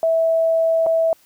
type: tone with dropouts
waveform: sine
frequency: 654 Hz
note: E5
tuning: 14 cents flat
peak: -14 dBFS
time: 0.03-1.13 s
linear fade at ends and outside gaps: 1 ms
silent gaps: 0.863-0.867 s
effects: white hiss -55 dBFS RMS until 1.25 s